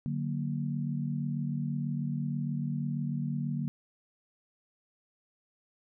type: chord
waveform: sine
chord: D augmented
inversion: none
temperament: equal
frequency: 146.83 / 185 / 233.1 Hz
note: D3 / F#3 / A#3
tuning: 0 / 0 / 0 cents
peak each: -32 / -37 / -35 dBFS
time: 0.06-3.68 s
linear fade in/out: 0 ms
effects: none